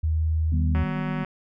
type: tone with pitch glide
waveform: sine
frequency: 79 to 79.46 Hz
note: D#2 to D#2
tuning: +27 to +37 cents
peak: -20 dBFS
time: 0.03-0.84 s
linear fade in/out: 10 ms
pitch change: +10 cents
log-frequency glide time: 0.14-0.24 s
type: chord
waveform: sine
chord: Eb augmented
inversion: none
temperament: equal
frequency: 155.56 / 196 / 246.9 Hz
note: Eb3 / G3 / B3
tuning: 0 / 0 / 0 cents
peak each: -28 / -32 / -31 dBFS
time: 0.52-1.24 s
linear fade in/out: 5 ms
type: click train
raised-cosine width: 0.5 ms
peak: -20 dBFS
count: 94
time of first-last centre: 0.75-1.247 s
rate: 187 Hz
effects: none